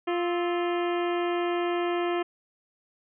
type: harmonic tone with a mistuned harmonic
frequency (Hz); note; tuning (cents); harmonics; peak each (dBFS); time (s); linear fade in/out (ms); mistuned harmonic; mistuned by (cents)
349.2; F4; 0; 1 / 2 / 3 / 4 / 5 / 6 / 7 / 8 / 9; -26 / -32 / -36 / -38 / -40 / -42 / -43 / -44 / -45; 0.07-2.23; 10; 4; -110
effects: none